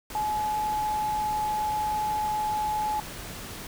sine tone in noise, 850 Hz, G#5, 40 cents sharp, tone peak -25 dBFS, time 0.15-3 s, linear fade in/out 2 ms, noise pink, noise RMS -39 dBFS, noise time 0.1-3.67 s, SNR +11 dB, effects none

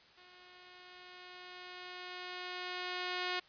5% pulse tone with level ramp, 361.8 Hz, F#4, 39 cents flat, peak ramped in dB -47 to -22 dBFS, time 0.17-3.4 s, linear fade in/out 10 ms, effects white hiss -62 dBFS RMS until 3.48 s + resampled to 11025 Hz

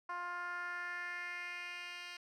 10% pulse tone with band-pass filter sweep, 352.3 Hz, F4, 15 cents sharp, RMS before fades -43 dBFS, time 0.09-2.17 s, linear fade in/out 5 ms, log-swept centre 1100 to 3300 Hz, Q 2.9, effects none

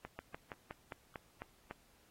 slowing click train, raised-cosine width 0.5 ms, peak -29 dBFS, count 9, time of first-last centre 0.05-1.71 s, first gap 140 ms, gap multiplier 1.11, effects pink hiss -69 dBFS RMS until 2.1 s + AAC 48 kbps

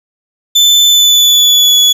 35% pulse tone with pitch glide, 3520 to 3402 Hz, A7 to G#7, 0 to +41 cents, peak -3 dBFS, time 0.55-1.93 s, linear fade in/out 10 ms, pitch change -59 cents, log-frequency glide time 0.87-1.79 s, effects resampled to 32000 Hz + 7-bit

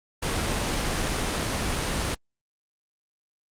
pink noise, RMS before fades -26 dBFS, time 0.22-2.15 s, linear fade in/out 10 ms, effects low-pass 9000 Hz 12 dB/octave + Opus 32 kbps

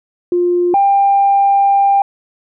sine tone pair in turn, 352.7 / 795 Hz, F4 / G5, +17 / +24 cents, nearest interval octave + major second, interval 1407 cents, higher second, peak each -10 / -7 dBFS, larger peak second, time 0.32-0.74 / 0.74-2.02 s, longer second, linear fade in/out 2 ms, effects tanh soft clip ceiling -3 dBFS

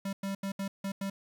square tone bursts at uneven times, 196 Hz, G3, in tune, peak -33 dBFS, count 6, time 0.05-0.13 / 0.23-0.35 / 0.43-0.52 / 0.59-0.68 / 0.84-0.92 / 1.01-1.1 s, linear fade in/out 5 ms, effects 10-bit

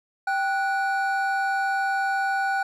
triangle tone pair together, 782 / 1472 Hz, G5 / F#6, -4 / -9 cents, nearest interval major seventh, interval 1095 cents, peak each -22 / -24 dBFS, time 0.27-2.63 s, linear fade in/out 5 ms, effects none

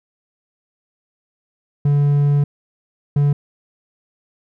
triangle tone bursts at uneven times, 143.9 Hz, D3, 35 cents flat, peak -10 dBFS, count 2, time 1.85-2.44 / 3.16-3.33 s, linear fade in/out 5 ms, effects none

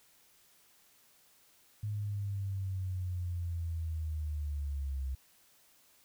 sine linear sweep, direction down, 105.6 to 65.41 Hz, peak -33 dBFS, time 1.83-5.15 s, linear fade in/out 5 ms, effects white hiss -65 dBFS RMS until 6.04 s

